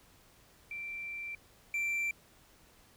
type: tone pair in turn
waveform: sine / triangle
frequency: 2349 / 2349 Hz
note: D7 / D7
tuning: 0 / 0 cents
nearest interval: unison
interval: 0 cents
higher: neither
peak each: -38 / -29 dBFS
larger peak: second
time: 0.71-1.35 / 1.74-2.11 s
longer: first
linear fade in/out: 2 ms
effects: pink hiss -62 dBFS RMS until 2.96 s